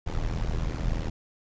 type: noise with amplitude modulation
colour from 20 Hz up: brown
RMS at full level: -25 dBFS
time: 0.06-1.1 s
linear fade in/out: 10 ms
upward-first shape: sine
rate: 80.4 Hz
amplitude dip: 85%
effects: resampled to 16000 Hz